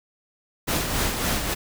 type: noise with tremolo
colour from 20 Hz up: pink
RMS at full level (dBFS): -23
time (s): 0.67-1.55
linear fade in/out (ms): 20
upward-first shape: sine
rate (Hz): 3.6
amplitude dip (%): 45
effects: none